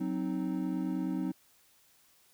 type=chord; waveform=triangle; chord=C diminished; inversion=second; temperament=equal; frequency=185 / 261.6 / 311.1 Hz; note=Gb3 / C4 / Eb4; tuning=0 / 0 / 0 cents; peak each=-33 dBFS; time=0-1.32 s; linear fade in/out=10 ms; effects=white hiss -65 dBFS RMS until 2.33 s